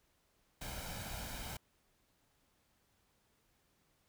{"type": "noise with comb filter", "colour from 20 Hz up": "pink", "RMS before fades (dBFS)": -44, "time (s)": [0.61, 1.57], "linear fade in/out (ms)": 5, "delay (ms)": 1.3, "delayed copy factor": 0.55, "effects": ["pink hiss -75 dBFS RMS until 4.08 s"]}